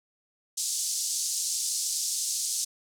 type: band-pass noise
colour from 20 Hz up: white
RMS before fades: -30 dBFS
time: 0.57-2.65 s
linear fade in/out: 10 ms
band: 4900 to 8700 Hz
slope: 24 dB/octave
effects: none